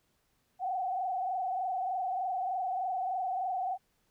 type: tone with frequency modulation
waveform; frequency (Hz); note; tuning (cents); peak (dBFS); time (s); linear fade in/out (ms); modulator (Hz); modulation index
sine; 746; F#5; +14; -30; 0.59-3.78; 50; 23.3; 1.4
effects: pink hiss -74 dBFS RMS until 4.1 s